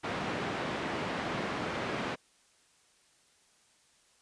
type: band-pass noise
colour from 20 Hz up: pink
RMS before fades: -35 dBFS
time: 0.03-2.16 s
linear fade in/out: 20 ms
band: 170 to 2500 Hz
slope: 12 dB/octave
effects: white hiss -66 dBFS RMS until 4.21 s + resampled to 22050 Hz